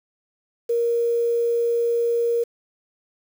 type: tone with quantisation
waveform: sine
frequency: 470 Hz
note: A#4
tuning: 14 cents sharp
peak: -18 dBFS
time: 0.69-2.44 s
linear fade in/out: 10 ms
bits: 7
effects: none